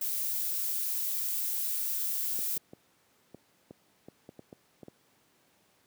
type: noise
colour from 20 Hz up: violet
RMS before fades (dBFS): -32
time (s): 0.01-2.58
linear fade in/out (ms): 5
type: clicks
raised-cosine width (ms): 2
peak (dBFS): -31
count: 11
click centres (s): 2.39 / 2.57 / 2.734 / 3.346 / 3.709 / 4.085 / 4.291 / 4.393 / 4.528 / 4.832 / 4.883
effects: pink hiss -67 dBFS RMS until 5.86 s + high-pass 150 Hz 12 dB/octave